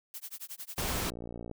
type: noise with tremolo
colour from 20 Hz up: blue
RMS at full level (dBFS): -40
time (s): 0.14-1.05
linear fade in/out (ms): 0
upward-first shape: sine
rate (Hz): 11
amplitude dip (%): 100
type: noise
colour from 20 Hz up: pink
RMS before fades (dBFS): -33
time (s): 0.78-1.1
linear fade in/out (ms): 0
type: click train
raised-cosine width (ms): 2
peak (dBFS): -28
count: 34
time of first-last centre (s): 0.95-1.513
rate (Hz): 58.6
effects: none